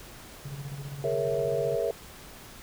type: tone with tremolo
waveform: triangle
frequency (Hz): 140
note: C#3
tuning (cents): +18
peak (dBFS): -32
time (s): 0.45-1.76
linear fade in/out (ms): 5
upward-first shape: square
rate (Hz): 15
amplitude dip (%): 55
type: chord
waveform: sine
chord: A# half-diminished seventh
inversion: third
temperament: equal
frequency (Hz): 415.3 / 466.2 / 554.4 / 659.3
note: G#4 / A#4 / C#5 / E5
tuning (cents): 0 / 0 / 0 / 0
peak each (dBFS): -32 / -29 / -32 / -31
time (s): 1.04-1.91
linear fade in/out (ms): 2
effects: pink hiss -47 dBFS RMS until 2.62 s